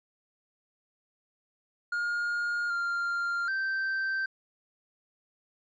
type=tone with pitch steps; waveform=triangle; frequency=1421 / 1393 / 1559 Hz; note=F6 / F6 / G6; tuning=+30 / -5 / -10 cents; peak=-26 dBFS; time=1.92-4.26 s; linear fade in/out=5 ms; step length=780 ms; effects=resampled to 16000 Hz